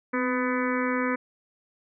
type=harmonic tone with a mistuned harmonic; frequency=250.2 Hz; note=B3; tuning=23 cents sharp; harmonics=1 / 2 / 4 / 5 / 6 / 7 / 8 / 9; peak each=-27 / -30 / -33 / -34 / -35 / -35 / -36 / -37 dBFS; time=0.13-1.16 s; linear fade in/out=10 ms; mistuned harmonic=1; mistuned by=+39 cents; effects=none